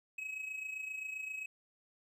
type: tone with amplitude modulation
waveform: triangle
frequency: 2555 Hz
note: D#7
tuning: 45 cents sharp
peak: -35 dBFS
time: 0.18-1.46 s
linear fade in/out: 5 ms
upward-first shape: sine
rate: 27.6 Hz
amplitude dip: 60%
effects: none